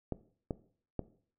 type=clicks; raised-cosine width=2 ms; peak=-20 dBFS; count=3; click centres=0.123 / 0.508 / 0.993 s; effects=noise-tail reverb RT60 0.5 s tail -17 dB re dry